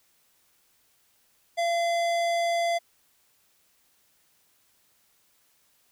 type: tone with hard clipping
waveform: sine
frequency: 683 Hz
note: F5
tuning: 39 cents flat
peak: -25 dBFS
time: 1.57-2.79 s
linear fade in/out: 20 ms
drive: 17 dB
effects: white hiss -66 dBFS RMS until 5.91 s